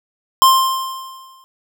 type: tone with exponential decay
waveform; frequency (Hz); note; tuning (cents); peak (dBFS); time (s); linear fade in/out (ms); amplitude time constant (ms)
square; 1052; C6; +9; -6; 0.42-1.44; 0; 220
effects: none